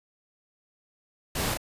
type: noise with echo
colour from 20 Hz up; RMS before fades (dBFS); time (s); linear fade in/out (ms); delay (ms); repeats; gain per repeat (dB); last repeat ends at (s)
pink; -30; 1.35-1.54; 5; 34; 1; -2; 1.574
effects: resampled to 32000 Hz